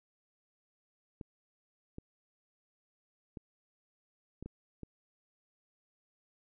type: clicks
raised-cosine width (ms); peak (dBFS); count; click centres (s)
3; -30; 6; 1.212 / 1.984 / 3.372 / 4.426 / 4.46 / 4.833
effects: none